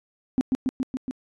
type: tone with echo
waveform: sine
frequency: 258.4 Hz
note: C4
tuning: 21 cents flat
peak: -16 dBFS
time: 0.38-0.41 s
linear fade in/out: 0 ms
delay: 140 ms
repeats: 5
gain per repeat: -2 dB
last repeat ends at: 1.11 s
effects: tanh soft clip ceiling -13 dBFS + resampled to 24000 Hz